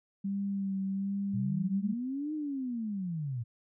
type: tone with vibrato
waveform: sine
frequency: 196 Hz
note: G3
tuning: in tune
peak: -30 dBFS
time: 0.24-1.94 s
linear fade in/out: 10 ms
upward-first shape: sine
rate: 1.3 Hz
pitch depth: 28 cents each way
type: linear two-way sweep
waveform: sine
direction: up then down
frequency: 111.1 to 311.1 to 111.1 Hz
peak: -32 dBFS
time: 1.33-3.44 s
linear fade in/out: 20 ms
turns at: 2.34 s
effects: none